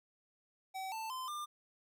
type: tone with pitch steps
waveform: square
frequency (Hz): 763 / 886.6 / 1030.3 / 1197.3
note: G5 / A5 / C6 / D6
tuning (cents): -47 / +13 / -27 / +33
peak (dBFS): -40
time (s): 0.74-1.46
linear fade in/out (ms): 20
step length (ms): 180
effects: none